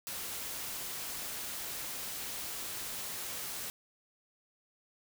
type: noise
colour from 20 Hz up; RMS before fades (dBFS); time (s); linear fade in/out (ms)
white; -40; 0.07-3.7; 0
effects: none